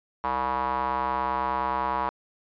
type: tone with band-pass filter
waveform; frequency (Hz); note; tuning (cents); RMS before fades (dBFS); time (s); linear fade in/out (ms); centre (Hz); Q
square; 64.9; C2; -13; -27; 0.24-2.09; 0; 990; 5.2
effects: resampled to 11025 Hz